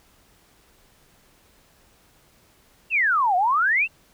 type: exponential two-way sweep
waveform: sine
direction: down then up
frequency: 2800 to 698.5 to 2800 Hz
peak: -17 dBFS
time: 2.9-3.88 s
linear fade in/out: 50 ms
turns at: 3.36 s
effects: pink hiss -58 dBFS RMS until 4.13 s